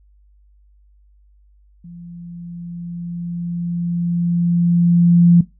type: tone with level ramp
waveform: sine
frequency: 172.4 Hz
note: F3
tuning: 22 cents flat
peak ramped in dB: -34 to -6 dBFS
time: 1.84-5.41 s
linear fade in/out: 5 ms
effects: noise-tail reverb RT60 0.2 s tail -17 dB re dry + added 50 Hz sine -49 dBFS peak until 5.59 s